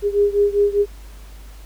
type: beating tone pair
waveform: sine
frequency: 405.6 / 410.6 Hz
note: G#4 / G#4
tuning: -41 / -20 cents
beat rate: 5 Hz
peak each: -16 / -18 dBFS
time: 0.02-0.86 s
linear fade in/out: 50 ms
effects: added 50 Hz sine -36 dBFS peak until 1.65 s + pink hiss -48 dBFS RMS until 1.65 s